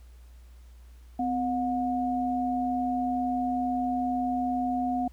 sine tone pair together, 255.4 / 722.4 Hz, C4 / F#5, -42 / -42 cents, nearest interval octave + tritone, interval 1800 cents, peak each -28 dBFS, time 1.19-5.08 s, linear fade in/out 5 ms, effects added 60 Hz sine -47 dBFS peak until 5.12 s + pink hiss -64 dBFS RMS until 5.12 s

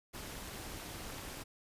pink noise with amplitude modulation, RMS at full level -42 dBFS, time 0.13-1.44 s, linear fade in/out 20 ms, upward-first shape sine, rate 233 Hz, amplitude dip 70%, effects resampled to 32000 Hz

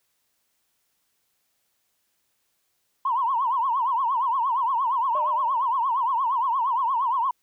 sine tone with vibrato, 1000 Hz, B5, 21 cents sharp, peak -20 dBFS, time 3.05-7.31 s, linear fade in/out 5 ms, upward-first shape triangle, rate 8.6 Hz, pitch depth 210 cents each way
sine tone with exponential decay, 606 Hz, D#5, 46 cents flat, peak -27 dBFS, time 5.15-5.84 s, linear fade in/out 1 ms, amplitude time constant 150 ms
effects tanh soft clip ceiling -13 dBFS + white hiss -72 dBFS RMS until 7.42 s

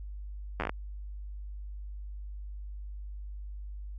slowing click train, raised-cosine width 0.5 ms, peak -16 dBFS, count 7, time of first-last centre 0.6-0.694 s, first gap 10 ms, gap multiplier 1.18, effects added 50 Hz sine -38 dBFS peak until 3.98 s + AAC 64 kbps

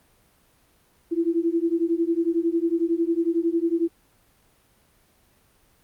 sine beating tone pair, 329.6 / 340.6 Hz, E4 / F4, 0 / -43 cents, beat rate 11 Hz, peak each -23 / -23 dBFS, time 1.11-3.89 s, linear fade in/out 20 ms, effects pink hiss -61 dBFS RMS until 5.83 s + Opus 32 kbps

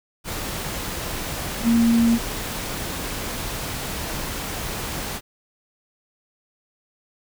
sine tone in noise, 231.7 Hz, A#3, 10 cents flat, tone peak -14 dBFS, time 1.63-2.19 s, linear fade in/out 50 ms, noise pink, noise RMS -29 dBFS, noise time 0.24-5.21 s, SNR +12 dB, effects none

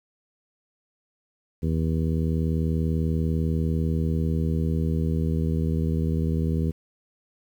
harmonic tone, 80.2 Hz, E2, 47 cents flat, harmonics 1 / 2 / 3 / 4 / 5 / 6, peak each -25 / -25 / -30 / -36 / -35 / -38 dBFS, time 1.62-6.72 s, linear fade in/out 20 ms, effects 9-bit

